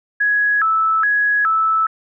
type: tone with vibrato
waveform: sine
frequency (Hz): 1480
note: F#6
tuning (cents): 0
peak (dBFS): -13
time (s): 0.2-1.87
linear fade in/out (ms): 10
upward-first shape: square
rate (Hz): 1.2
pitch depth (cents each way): 210
effects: none